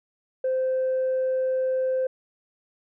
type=tone; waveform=sine; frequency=519 Hz; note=C5; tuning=14 cents flat; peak=-20 dBFS; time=0.44-2.07 s; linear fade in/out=5 ms; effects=tanh soft clip ceiling -19 dBFS